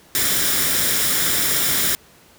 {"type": "noise with comb filter", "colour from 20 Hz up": "white", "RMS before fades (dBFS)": -19, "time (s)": [0.15, 1.95], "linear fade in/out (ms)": 0, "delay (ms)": 0.56, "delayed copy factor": 0.5, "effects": ["pink hiss -50 dBFS RMS until 2.38 s", "high-pass 60 Hz 12 dB/octave"]}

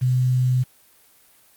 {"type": "tone with quantisation", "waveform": "sine", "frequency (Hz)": 126.9, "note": "B2", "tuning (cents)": 47, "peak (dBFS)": -16, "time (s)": [0.01, 0.64], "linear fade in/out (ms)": 20, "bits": 7, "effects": ["white hiss -55 dBFS RMS until 1.56 s", "Opus 24 kbps"]}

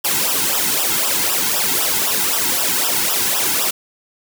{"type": "noise with flanger", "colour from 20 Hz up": "white", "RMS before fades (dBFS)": -18, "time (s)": [0.04, 3.71], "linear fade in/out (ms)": 10, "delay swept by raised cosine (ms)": [0.45, 1.75], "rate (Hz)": 3.9, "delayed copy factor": -0.95, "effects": []}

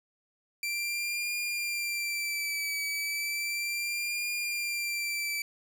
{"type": "tone with vibrato", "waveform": "sawtooth", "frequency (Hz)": 2349, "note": "D7", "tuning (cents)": 0, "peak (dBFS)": -27, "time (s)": [0.63, 5.42], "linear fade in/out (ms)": 2, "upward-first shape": "triangle", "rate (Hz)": 0.34, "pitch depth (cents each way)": 49, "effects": []}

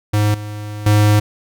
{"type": "tone with level steps", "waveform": "square", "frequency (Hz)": 104.9, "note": "G#2", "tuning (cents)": 18, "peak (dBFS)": [-13, -26, -10], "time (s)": [0.13, 1.2], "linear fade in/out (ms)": 10, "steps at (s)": [0.34, 0.86], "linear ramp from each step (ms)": 5, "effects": []}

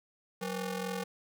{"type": "ring-modulated tone", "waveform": "sawtooth", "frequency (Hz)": 329.6, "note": "E4", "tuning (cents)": 0, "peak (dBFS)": -27, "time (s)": [0.41, 1.04], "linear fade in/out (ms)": 10, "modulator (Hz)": 143, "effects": []}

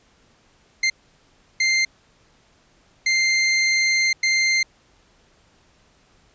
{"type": "tone bursts at uneven times", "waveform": "sawtooth", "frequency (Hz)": 2093, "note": "C7", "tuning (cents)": 0, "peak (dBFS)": -13, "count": 4, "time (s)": [[0.83, 0.9], [1.6, 1.85], [3.06, 4.13], [4.23, 4.63]], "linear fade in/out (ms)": 5, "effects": ["pink hiss -58 dBFS RMS until 6.34 s", "resampled to 16000 Hz"]}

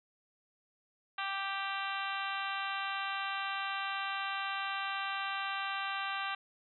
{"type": "harmonic tone with a mistuned harmonic", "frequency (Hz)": 392, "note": "G4", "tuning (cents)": 0, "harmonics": [2, 3, 4, 5, 6, 7, 8, 9, 10], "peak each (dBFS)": [-41, -39, -40, -46, -46, -43, -46, -49, -49], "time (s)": [1.18, 6.35], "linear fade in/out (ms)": 5, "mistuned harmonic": 9, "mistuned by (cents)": 19, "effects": []}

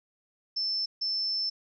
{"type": "tone bursts at uneven times", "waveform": "sine", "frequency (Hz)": 5300, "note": "E8", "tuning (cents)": 9, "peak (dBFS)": -27, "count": 2, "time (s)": [[0.56, 0.86], [1.01, 1.5]], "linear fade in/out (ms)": 10, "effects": []}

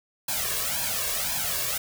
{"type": "noise with flanger", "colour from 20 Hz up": "white", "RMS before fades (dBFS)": -28, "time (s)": [0.28, 1.78], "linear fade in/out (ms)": 5, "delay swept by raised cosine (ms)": [1.2, 1.83], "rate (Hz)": 1.9, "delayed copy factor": 0.95, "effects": []}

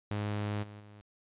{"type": "tone with level steps", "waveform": "sawtooth", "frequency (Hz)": 103.9, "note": "G#2", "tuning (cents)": 1, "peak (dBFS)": [-28, -42, -47], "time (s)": [0.11, 1.01], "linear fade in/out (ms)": 0, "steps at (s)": [0.62, 0.79], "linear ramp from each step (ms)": 20, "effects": ["resampled to 8000 Hz"]}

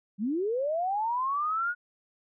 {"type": "linear sweep", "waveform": "sine", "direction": "up", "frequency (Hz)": [185, 1464], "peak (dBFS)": -26, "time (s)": [0.18, 1.75], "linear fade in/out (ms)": 50, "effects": []}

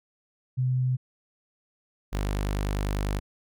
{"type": "tone pair in turn", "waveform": ["sine", "sawtooth"], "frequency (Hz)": [127.7, 50.07], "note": ["C3", "G1"], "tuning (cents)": [-42, 37], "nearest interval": "octave + major third", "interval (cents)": 1621, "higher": "first", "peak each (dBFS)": -22, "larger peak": "neither", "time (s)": [[0.57, 0.97], [2.12, 3.2]], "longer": "second", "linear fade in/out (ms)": 20, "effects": []}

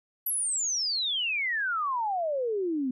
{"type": "exponential sweep", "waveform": "sine", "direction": "down", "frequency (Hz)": [11950, 246.9], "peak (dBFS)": -26, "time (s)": [0.26, 2.91], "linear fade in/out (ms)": 5, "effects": []}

